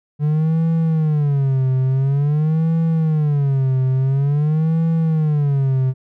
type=tone with vibrato; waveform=triangle; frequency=146.2 Hz; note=D3; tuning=7 cents flat; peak=-12 dBFS; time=0.19-5.94 s; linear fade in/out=50 ms; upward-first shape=sine; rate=0.48 Hz; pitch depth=200 cents each way; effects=none